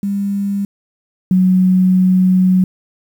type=tone pair in turn; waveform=sine; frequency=200 / 185.21 Hz; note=G3 / F#3; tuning=+35 / +2 cents; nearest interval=minor second; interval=133 cents; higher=first; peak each=-15 / -8 dBFS; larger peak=second; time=0.03-0.65 / 1.31-2.64 s; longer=second; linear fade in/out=2 ms; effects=7-bit